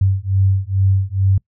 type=beating tone pair; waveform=sine; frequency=95.4 / 97.7 Hz; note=G2 / G2; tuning=-47 / -5 cents; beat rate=2.3 Hz; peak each=-16 dBFS; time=0.01-1.38 s; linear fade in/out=5 ms; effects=noise-tail reverb RT60 0.1 s tail -24 dB re dry